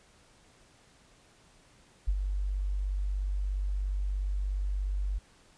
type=tone with ADSR envelope; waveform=sine; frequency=48.47 Hz; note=G1; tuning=19 cents flat; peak=-22 dBFS; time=2.07-5.19 s; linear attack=16 ms; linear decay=55 ms; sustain=-6 dB; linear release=14 ms; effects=pink hiss -61 dBFS RMS until 5.57 s + resampled to 22050 Hz